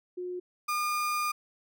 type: tone pair in turn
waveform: sine / 35% pulse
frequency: 360.3 / 1211.9 Hz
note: F#4 / D#6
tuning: -46 / -46 cents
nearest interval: octave + major sixth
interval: 2100 cents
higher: second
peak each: -33 / -26 dBFS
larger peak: second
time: 0.17-0.4 / 0.68-1.32 s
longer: second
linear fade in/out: 10 ms
effects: none